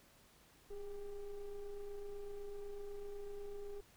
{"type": "ring-modulated tone", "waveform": "triangle", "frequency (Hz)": 196, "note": "G3", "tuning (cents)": 0, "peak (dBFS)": -38, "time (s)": [0.7, 3.81], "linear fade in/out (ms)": 10, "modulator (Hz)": 210, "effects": ["pink hiss -66 dBFS RMS until 3.96 s"]}